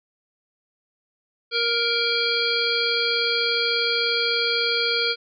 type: harmonic tone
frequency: 468.3 Hz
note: A#4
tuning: 8 cents sharp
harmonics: 1 / 3 / 5 / 7 / 9 / 10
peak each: -27 / -27 / -27 / -27 / -27 / -27 dBFS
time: 1.51-5.16 s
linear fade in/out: 50 ms
effects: none